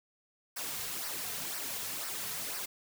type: noise with flanger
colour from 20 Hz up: white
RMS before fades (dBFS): -38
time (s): 0.56-2.66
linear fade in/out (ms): 10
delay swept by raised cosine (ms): 0.28 to 3.58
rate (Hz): 2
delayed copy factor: -0.65
effects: none